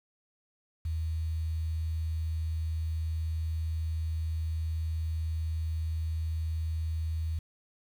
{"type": "tone with quantisation", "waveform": "sine", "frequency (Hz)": 80.3, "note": "E2", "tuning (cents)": -45, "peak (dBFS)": -29, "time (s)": [0.85, 7.39], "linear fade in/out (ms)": 5, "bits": 9, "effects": []}